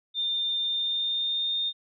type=tone with pitch glide; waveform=sine; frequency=3607 to 3649 Hz; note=A7 to A#7; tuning=+42 to -38 cents; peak=-25 dBFS; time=0.14-1.73 s; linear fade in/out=50 ms; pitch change=+20 cents; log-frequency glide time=0.59-1.58 s; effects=none